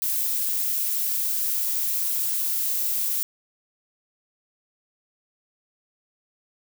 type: noise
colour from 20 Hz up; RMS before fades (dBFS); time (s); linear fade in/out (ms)
violet; -25; 0.02-3.23; 0
effects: none